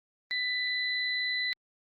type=tone pair together; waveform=sine; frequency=1989 / 4018 Hz; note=B6 / B7; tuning=+12 / +29 cents; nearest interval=octave; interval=1217 cents; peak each=-30 / -32 dBFS; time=0.31-1.53 s; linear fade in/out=0 ms; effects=Opus 32 kbps